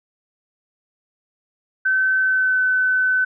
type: tone with pitch glide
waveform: sine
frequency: 1532 to 1513.5 Hz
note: G6 to F#6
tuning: -40 to +39 cents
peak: -15 dBFS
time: 1.85-3.25 s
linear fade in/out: 10 ms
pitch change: -21 cents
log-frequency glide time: 2.19-2.61 s
effects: none